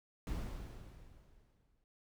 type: noise with exponential decay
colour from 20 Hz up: brown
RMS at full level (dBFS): -37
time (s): 0.27-1.84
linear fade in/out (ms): 1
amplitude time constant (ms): 340
effects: none